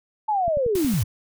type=linear sweep; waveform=sine; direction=down; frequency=882 to 83 Hz; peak=-19 dBFS; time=0.28-1.04 s; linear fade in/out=10 ms
type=click train; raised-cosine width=5 ms; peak=-21 dBFS; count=6; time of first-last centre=0.48-0.939 s; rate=10.9 Hz
type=noise; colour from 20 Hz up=white; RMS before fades=-34 dBFS; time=0.75-1.03 s; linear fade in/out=2 ms
effects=none